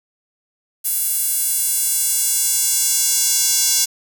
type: tone with high-pass filter sweep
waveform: square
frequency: 311.1 Hz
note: D#4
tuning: in tune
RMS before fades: -18 dBFS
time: 0.84-3.86 s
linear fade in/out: 20 ms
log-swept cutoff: 11000 to 6000 Hz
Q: 1.6
effects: 7-bit